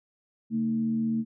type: tone with frequency modulation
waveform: sine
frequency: 225 Hz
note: A3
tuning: 39 cents sharp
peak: -24 dBFS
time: 0.5-1.25 s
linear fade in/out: 50 ms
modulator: 84.4 Hz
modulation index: 0.4
effects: none